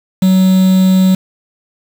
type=tone with quantisation; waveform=triangle; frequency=187.5 Hz; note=F#3; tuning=23 cents sharp; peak=-4 dBFS; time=0.22-1.15 s; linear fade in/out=5 ms; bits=4; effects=none